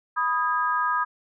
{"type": "chord", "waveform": "sine", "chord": "G# minor", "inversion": "first", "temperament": "equal with one note detuned", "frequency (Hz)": [987.8, 1244.5, 1628.9], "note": ["B5", "D#6", "G#6"], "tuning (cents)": [0, 0, -34], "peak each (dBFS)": [-26, -24, -28], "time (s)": [0.16, 1.05], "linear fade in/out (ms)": 20, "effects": []}